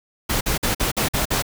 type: noise bursts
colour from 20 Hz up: pink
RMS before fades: -21 dBFS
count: 7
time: 0.29-1.424 s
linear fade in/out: 10 ms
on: 120 ms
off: 49 ms
effects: none